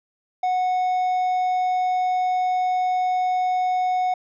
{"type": "tone", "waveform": "triangle", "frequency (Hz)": 735, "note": "F#5", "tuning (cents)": -12, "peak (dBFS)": -17, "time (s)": [0.43, 4.14], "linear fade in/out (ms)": 5, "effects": ["resampled to 16000 Hz"]}